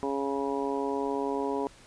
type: harmonic tone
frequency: 138.59 Hz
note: C#3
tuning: in tune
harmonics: 2 / 3 / 4 / 5 / 6 / 7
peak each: -33 / -31 / -38 / -39 / -39 / -35 dBFS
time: 0.03-1.67 s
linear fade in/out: 0 ms
effects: pink hiss -54 dBFS RMS until 1.86 s + resampled to 22050 Hz